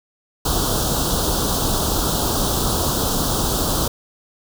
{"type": "band-stop noise", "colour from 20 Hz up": "pink", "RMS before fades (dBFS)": -20, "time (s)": [0.45, 3.88], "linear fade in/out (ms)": 5, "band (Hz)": [1400, 3200], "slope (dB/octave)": 48, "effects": []}